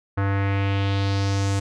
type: tone with low-pass filter sweep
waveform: square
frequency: 98.7 Hz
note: G2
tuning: 12 cents sharp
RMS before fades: -22 dBFS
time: 0.17-1.6 s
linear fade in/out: 10 ms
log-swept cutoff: 1500 to 7900 Hz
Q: 2.2
effects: none